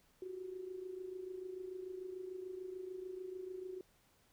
sine tone with amplitude modulation, 370.9 Hz, F#4, 4 cents sharp, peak -40 dBFS, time 0.22-3.81 s, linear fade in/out 2 ms, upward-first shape sine, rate 26.8 Hz, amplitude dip 65%, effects pink hiss -71 dBFS RMS until 4.32 s

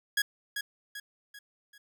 sawtooth tone with echo, 1661.2 Hz, G#6, in tune, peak -21 dBFS, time 0.17-0.22 s, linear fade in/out 5 ms, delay 390 ms, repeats 4, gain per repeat -7 dB, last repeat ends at 1.78 s, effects none

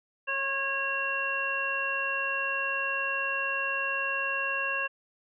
harmonic tone with a mistuned harmonic, 548 Hz, C#5, 20 cents flat, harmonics 1 / 2 / 3 / 5, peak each -38 / -35 / -31 / -31 dBFS, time 0.27-4.88 s, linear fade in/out 20 ms, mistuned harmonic 2, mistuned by -18 cents, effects none

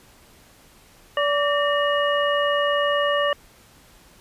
harmonic tone with a mistuned harmonic, 578 Hz, D5, 28 cents flat, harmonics 1 / 2 / 3 / 5, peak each -21 / -24 / -26 / -28 dBFS, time 1.17-3.33 s, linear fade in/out 2 ms, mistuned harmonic 3, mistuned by +82 cents, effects pink hiss -52 dBFS RMS until 4.2 s + resampled to 32000 Hz

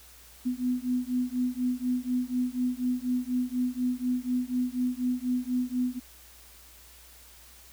sine beating tone pair, 247.8 / 251.9 Hz, B3 / B3, +6 / +34 cents, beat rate 4.1 Hz, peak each -29 dBFS, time 0.45-6 s, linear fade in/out 20 ms, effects added 60 Hz sine -56 dBFS peak until 7.72 s + white hiss -53 dBFS RMS until 7.72 s

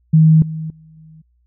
sine tone with level steps, 158.3 Hz, D#3, 30 cents sharp, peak -6 / -22 / -41 / -39 dBFS, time 0.13-1.22 s, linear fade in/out 10 ms, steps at 0.42 / 0.7 / 0.97 s, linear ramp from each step 2 ms, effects added 60 Hz sine -56 dBFS peak until 1.46 s

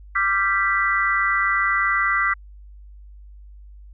sine chord, G dominant seventh, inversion second, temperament equal with one note detuned, 1174.7 / 1373.7 / 1568 / 1975.5 Hz, D6 / F6 / G6 / B6, 0 / -29 / 0 / 0 cents, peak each -23 / -24 / -25 / -21 dBFS, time 0.15-2.34 s, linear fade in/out 10 ms, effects added 50 Hz sine -40 dBFS peak until 3.93 s

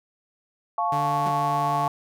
sine chord, F augmented, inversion none, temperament equal with one note detuned, 698.5 / 870.9 / 1108.7 Hz, F5 / A5 / C#6, 0 / -18 / 0 cents, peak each -26 dBFS, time 0.78-1.88 s, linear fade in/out 2 ms
sawtooth tone, 146.83 Hz, D3, in tune, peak -25 dBFS, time 0.92-1.88 s, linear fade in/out 5 ms
sawtooth tone with exponential decay, 185 Hz, F#3, in tune, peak -25 dBFS, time 1.26-1.35 s, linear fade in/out 5 ms, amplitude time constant 19 ms
effects none

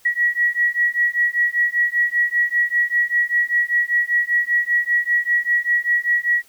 sine beating tone pair, 1918 / 1923.1 Hz, A#6 / B6, +49 / -47 cents, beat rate 5.1 Hz, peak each -19 dBFS, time 0.05-6.43 s, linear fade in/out 10 ms, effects white hiss -53 dBFS RMS until 6.48 s

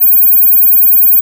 sine tone, 15290 Hz, A#9, 43 cents sharp, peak -3 dBFS, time 0-1.21 s, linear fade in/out 20 ms, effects none

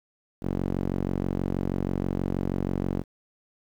sawtooth tone with band-pass filter, 46.25 Hz, F#1, in tune, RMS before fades -28 dBFS, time 0.41-3.04 s, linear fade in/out 50 ms, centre 260 Hz, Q 1, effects 9-bit

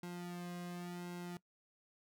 sawtooth tone with flanger, 176 Hz, F3, 14 cents sharp, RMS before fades -45 dBFS, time 0.03-1.37 s, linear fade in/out 2 ms, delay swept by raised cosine 1.7 to 2.22 ms, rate 0.91 Hz, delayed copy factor -1, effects noise-tail reverb RT60 0.1 s tail -20 dB re dry

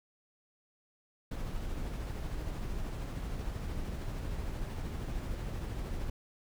brown noise with tremolo, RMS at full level -36 dBFS, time 1.31-6.1 s, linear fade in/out 5 ms, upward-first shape sine, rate 13 Hz, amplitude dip 25%, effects none

